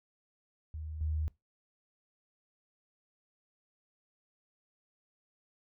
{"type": "tone pair in turn", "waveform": "sine", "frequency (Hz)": [77.78, 77.47], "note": ["D#2", "D#2"], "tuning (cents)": [0, -7], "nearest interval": "unison", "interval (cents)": 7, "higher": "first", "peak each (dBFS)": [-38, -30], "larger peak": "second", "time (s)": [[0.74, 1.01], [1.01, 1.28]], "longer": "neither", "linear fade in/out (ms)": 0, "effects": ["noise-tail reverb RT60 0.2 s tail -22 dB re dry"]}